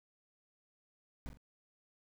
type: noise with echo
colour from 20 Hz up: brown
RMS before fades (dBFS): -42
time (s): 1.26-1.29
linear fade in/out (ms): 0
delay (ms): 41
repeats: 2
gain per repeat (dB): -9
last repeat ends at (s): 1.372
effects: none